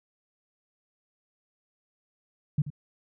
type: tone with echo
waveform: sine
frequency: 146.83 Hz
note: D3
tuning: in tune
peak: -20 dBFS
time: 2.58-2.62 s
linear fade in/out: 5 ms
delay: 83 ms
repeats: 1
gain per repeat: -13 dB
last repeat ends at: 2.703 s
effects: none